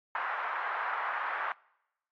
pink band-pass noise, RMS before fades -34 dBFS, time 0.15-1.52 s, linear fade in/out 2 ms, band 890 to 1700 Hz, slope 24 dB/octave, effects noise-tail reverb RT60 0.9 s tail -25 dB re dry + AAC 48 kbps

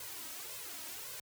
white noise with flanger, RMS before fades -45 dBFS, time 0-1.2 s, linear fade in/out 2 ms, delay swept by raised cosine 1.9 to 3.2 ms, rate 1.8 Hz, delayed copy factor +0.85, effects high-pass 80 Hz 12 dB/octave

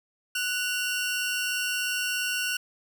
sawtooth tone pair together, 1480 / 2763 Hz, F#6 / F7, 0 / -19 cents, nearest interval major seventh, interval 1081 cents, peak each -26 / -26 dBFS, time 0.35-2.57 s, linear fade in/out 5 ms, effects none

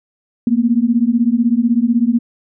sine beating tone pair, 227.7 / 243.7 Hz, A#3 / B3, -40 / -23 cents, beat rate 16 Hz, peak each -14 dBFS, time 0.47-2.19 s, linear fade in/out 2 ms, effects none

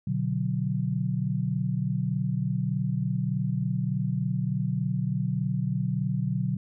sine chord, B minor, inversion none, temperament equal, 123.47 / 146.83 / 185 Hz, B2 / D3 / F#3, 0 / 0 / 0 cents, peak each -29 dBFS, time 0.07-6.57 s, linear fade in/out 5 ms, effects none

